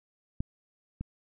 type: clicks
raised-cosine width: 5 ms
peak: -18 / -23 dBFS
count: 2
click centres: 0.405 / 1.01 s
effects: none